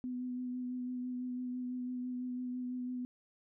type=tone with vibrato; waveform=sine; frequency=250 Hz; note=B3; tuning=21 cents sharp; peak=-36 dBFS; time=0.04-3.05 s; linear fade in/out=0 ms; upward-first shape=sine; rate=6 Hz; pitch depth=16 cents each way; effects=none